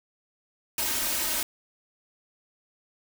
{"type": "noise with comb filter", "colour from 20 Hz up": "white", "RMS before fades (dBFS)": -28, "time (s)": [0.78, 1.43], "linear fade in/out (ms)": 2, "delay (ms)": 3.2, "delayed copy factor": 1, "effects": []}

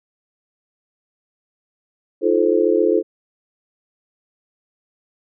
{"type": "chord", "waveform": "sine", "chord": "F dominant seventh", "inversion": "third", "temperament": "just", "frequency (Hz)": [314.3, 349.2, 436.5, 523.8], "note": ["Eb4", "F4", "A4", "C5"], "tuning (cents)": [18, 0, -14, 2], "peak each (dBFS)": [-21, -18, -17, -21], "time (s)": [2.21, 3.03], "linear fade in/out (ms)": 50, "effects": []}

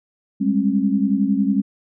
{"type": "tone cluster", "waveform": "sine", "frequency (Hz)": [197.5, 208.4, 271], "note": ["G3", "G#3", "C#4"], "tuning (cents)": [13, 6, -39], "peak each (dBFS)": -20, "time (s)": [0.4, 1.62], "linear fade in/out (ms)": 20, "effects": []}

